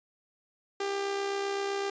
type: tone with amplitude modulation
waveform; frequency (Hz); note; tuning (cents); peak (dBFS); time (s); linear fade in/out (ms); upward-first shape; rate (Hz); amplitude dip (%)
sawtooth; 397.5; G4; +24; -24; 0.8-1.9; 5; sine; 67.8; 40
effects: resampled to 16000 Hz